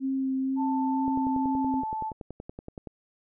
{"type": "tone with vibrato", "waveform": "sine", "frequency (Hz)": 265.8, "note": "C4", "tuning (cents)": 27, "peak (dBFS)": -25, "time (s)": [0, 1.84], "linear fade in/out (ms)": 50, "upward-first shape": "sine", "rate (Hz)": 2.1, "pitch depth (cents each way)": 12}
{"type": "tone with pitch glide", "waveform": "sine", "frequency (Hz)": [884, 874.9], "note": ["A5", "A5"], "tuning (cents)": [8, -10], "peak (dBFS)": -29, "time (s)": [0.56, 2.13], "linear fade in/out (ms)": 50, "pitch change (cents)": -18, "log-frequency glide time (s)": [1.2, 1.5]}
{"type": "click train", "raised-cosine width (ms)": 2, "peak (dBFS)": -25, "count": 20, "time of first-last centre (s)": [1.08, 2.872], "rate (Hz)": 10.6}
{"effects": []}